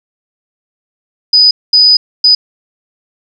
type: tone bursts at uneven times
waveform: sine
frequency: 4978 Hz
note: D#8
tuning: in tune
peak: -3 dBFS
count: 3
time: 1.33-1.51 / 1.73-1.97 / 2.24-2.35 s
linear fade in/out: 5 ms
effects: none